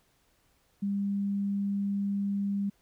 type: tone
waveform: sine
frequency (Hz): 200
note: G3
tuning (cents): +35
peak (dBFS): -27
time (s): 0.82-2.7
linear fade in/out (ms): 10
effects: pink hiss -69 dBFS RMS until 2.81 s